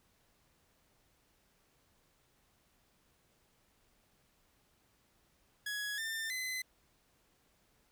sawtooth tone with pitch steps, 1675 / 1795 / 2032 Hz, G#6 / A6 / B6, +14 / +34 / +49 cents, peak -33 dBFS, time 5.66-6.62 s, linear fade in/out 5 ms, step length 320 ms, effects pink hiss -72 dBFS RMS until 7.91 s

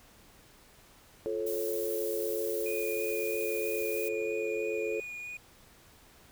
sine chord, F augmented, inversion none, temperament just, 349.2 / 436.5 / 545.7 Hz, F4 / A4 / C#5, 0 / -14 / -27 cents, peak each -37 / -32 / -37 dBFS, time 1.26-5 s, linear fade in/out 0 ms
violet noise, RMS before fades -40 dBFS, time 1.46-4.09 s, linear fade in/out 10 ms
triangle tone with vibrato, 2451 Hz, D#7, 27 cents flat, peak -37 dBFS, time 2.66-5.37 s, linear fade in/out 2 ms, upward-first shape sine, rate 3.1 Hz, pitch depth 9 cents each way
effects pink hiss -58 dBFS RMS until 6.31 s

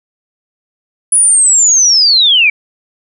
sine linear sweep, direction down, 10000 to 2258 Hz, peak -5 dBFS, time 1.12-2.5 s, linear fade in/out 5 ms, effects none

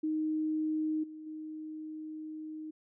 sine tone with level steps, 311.1 Hz, D#4, in tune, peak -29 / -43 / -39 dBFS, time 0.03-2.71 s, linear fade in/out 10 ms, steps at 1.03 / 1.26 s, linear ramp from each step 10 ms, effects none

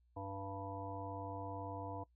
harmonic tone, 98.1 Hz, G2, 2 cents sharp, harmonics 1 / 3 / 5 / 7 / 9 / 10, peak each -47 / -49 / -50 / -49 / -51 / -50 dBFS, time 0.16-2.04 s, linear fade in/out 10 ms, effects noise-tail reverb RT60 0.1 s tail -21 dB re dry + added 60 Hz sine -69 dBFS peak until 2.15 s

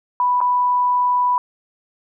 sine tone with dropouts, 987.8 Hz, B5, in tune, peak -14 dBFS, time 0.2-1.38 s, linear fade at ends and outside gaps 1 ms, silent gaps 0.405-0.413 s, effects none

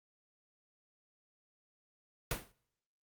pink noise with exponential decay, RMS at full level -32 dBFS, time 2.31-2.52 s, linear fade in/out 2 ms, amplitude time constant 45 ms, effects noise-tail reverb RT60 0.8 s tail -26 dB re dry + Opus 48 kbps

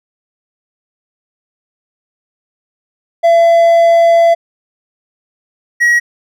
triangle tone pair in turn, 674 / 1906.4 Hz, E5 / A#6, +38 / +38 cents, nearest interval octave + tritone, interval 1800 cents, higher second, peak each -3 / -5 dBFS, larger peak first, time 3.23-4.35 / 5.8-6 s, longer first, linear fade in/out 20 ms, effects none

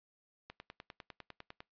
click train, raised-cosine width 0.3 ms, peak -30 dBFS, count 12, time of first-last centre 0.5-1.604 s, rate 9.96 Hz, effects noise-tail reverb RT60 0.2 s tail -24 dB re dry + resampled to 11025 Hz

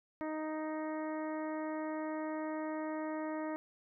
harmonic tone, 311.1 Hz, D#4, in tune, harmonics 1 / 2 / 3 / 4 / 5 / 6 / 7, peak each -38 / -41 / -45 / -49 / -55 / -51 / -57 dBFS, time 0.21-3.56 s, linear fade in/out 0 ms, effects none

